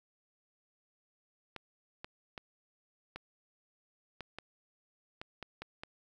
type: clicks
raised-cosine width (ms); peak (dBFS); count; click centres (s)
0.3; -26; 10; 1.563 / 2.045 / 2.378 / 3.16 / 4.207 / 4.386 / 5.215 / 5.427 / 5.62 / 5.835
effects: 10-bit